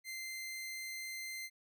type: tone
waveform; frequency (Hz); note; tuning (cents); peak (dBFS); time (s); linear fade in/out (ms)
sawtooth; 2081; C7; -10; -38; 0.04-1.5; 50
effects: none